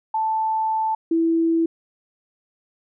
sine tone pair in turn, 880 / 329.6 Hz, A5 / E4, 0 / 0 cents, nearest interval octave + perfect fourth, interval 1700 cents, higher first, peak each -19 / -16 dBFS, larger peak second, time 0.14-0.95 / 1.11-1.66 s, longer first, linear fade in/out 5 ms, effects none

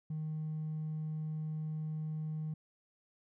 sine tone with hard clipping, 155.56 Hz, D#3, in tune, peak -36 dBFS, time 0.1-2.54 s, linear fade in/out 5 ms, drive 1 dB, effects none

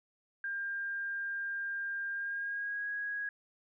sine tone with pitch glide, 1600 to 1653.6 Hz, G6 to G#6, +35 to -8 cents, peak -34 dBFS, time 0.44-3.29 s, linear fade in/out 2 ms, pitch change +57 cents, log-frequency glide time 2.11-2.87 s, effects none

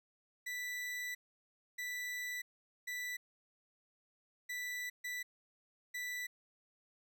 40% pulse tone bursts at uneven times, 1975.5 Hz, B6, in tune, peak -38 dBFS, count 6, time 0.46-1.15 / 1.78-2.42 / 2.87-3.17 / 4.49-4.9 / 5.04-5.23 / 5.94-6.27 s, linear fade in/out 10 ms, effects none

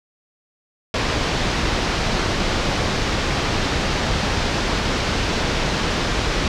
pink low-pass noise, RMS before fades -21 dBFS, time 0.94-6.48 s, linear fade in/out 2 ms, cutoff 5600 Hz, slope 24 dB/octave, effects none

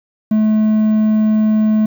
triangle tone, 215.7 Hz, A3, 34 cents flat, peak -8 dBFS, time 0.31-1.86 s, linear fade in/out 5 ms, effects 7-bit

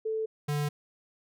sine / square tone pair in turn, 440 / 146.83 Hz, A4 / D3, 0 / 0 cents, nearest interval octave + perfect fifth, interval 1900 cents, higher first, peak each -28 dBFS, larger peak neither, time 0.05-0.26 / 0.48-0.69 s, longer neither, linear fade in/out 10 ms, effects none

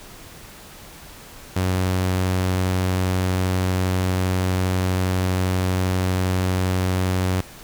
sawtooth tone, 92.5 Hz, F#2, in tune, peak -15 dBFS, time 1.56-7.41 s, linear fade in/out 5 ms, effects pink hiss -42 dBFS RMS until 7.63 s

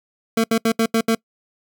25% pulse tone bursts at uneven times, 226 Hz, A3, 47 cents sharp, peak -11 dBFS, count 6, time 0.37-0.44 / 0.51-0.58 / 0.65-0.72 / 0.79-0.86 / 0.94-1.01 / 1.08-1.15 s, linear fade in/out 5 ms, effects noise-tail reverb RT60 0.1 s tail -25 dB re dry

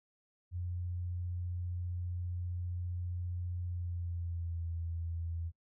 sine tone with pitch glide, 88.5 to 83.73 Hz, F2 to E2, +23 to +28 cents, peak -35 dBFS, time 0.51-5.52 s, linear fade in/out 50 ms, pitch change -95 cents, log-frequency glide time 3.65-4.67 s, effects noise-tail reverb RT60 0.1 s tail -24 dB re dry

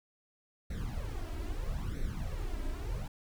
brown noise with flanger, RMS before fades -36 dBFS, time 0.7-3.08 s, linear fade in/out 5 ms, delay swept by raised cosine 0.5 to 3.1 ms, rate 0.77 Hz, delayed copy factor +0.8, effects none

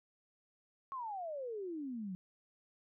sine exponential sweep, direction down, 1108.7 to 177.7 Hz, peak -39 dBFS, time 0.92-2.15 s, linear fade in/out 0 ms, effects none

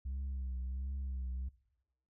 sine tone with vibrato, 65.41 Hz, C2, in tune, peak -34 dBFS, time 0.05-1.49 s, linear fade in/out 10 ms, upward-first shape triangle, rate 1.4 Hz, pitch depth 71 cents each way, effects noise-tail reverb RT60 0.9 s tail -21 dB re dry + tanh soft clip ceiling -35 dBFS

